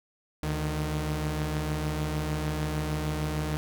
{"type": "tone pair together", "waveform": "sawtooth", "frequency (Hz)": [73.42, 153.43], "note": ["D2", "D#3"], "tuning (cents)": [0, -24], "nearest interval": "octave + minor second", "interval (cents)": 1276, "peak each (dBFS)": [-28, -26], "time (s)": [0.43, 3.57], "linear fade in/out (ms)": 0, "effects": []}